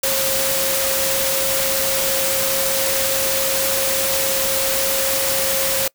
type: tone in noise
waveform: sine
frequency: 538 Hz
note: C5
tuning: 48 cents sharp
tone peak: -23 dBFS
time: 0.03-5.88 s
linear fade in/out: 5 ms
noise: white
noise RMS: -20 dBFS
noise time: 0.03-5.88 s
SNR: -6 dB
effects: noise-tail reverb RT60 0.1 s tail -24 dB re dry